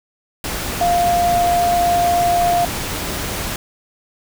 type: tone in noise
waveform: sine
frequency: 698.5 Hz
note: F5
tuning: in tune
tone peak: -13 dBFS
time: 0.81-2.65 s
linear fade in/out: 2 ms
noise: pink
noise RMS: -24 dBFS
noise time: 0.44-3.56 s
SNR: +8 dB
effects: none